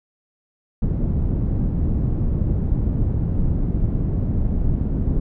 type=low-pass noise; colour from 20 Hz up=pink; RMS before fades=-20 dBFS; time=0.82-5.2 s; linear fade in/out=5 ms; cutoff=200 Hz; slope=12 dB/octave; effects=none